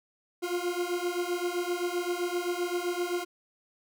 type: beating tone pair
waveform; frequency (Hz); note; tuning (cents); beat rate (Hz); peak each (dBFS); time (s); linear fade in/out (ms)
40% pulse; 349.2 / 356.9; F4 / F4; 0 / +38; 7.7; -31; 0.42-3.25; 20
effects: none